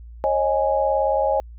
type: chord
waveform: sine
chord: C# suspended second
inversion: none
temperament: equal with one note detuned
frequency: 543.9 / 622.3 / 830.6 Hz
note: C#5 / D#5 / G#5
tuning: -33 / 0 / 0 cents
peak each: -21 / -22 / -22 dBFS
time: 0.24-1.4 s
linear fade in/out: 0 ms
effects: added 58 Hz sine -37 dBFS peak until 1.58 s